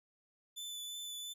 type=tone with vibrato; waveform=sawtooth; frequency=3500 Hz; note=A7; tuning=10 cents flat; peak=-39 dBFS; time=0.56-1.34 s; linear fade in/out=20 ms; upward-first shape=triangle; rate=2.9 Hz; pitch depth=15 cents each way; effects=none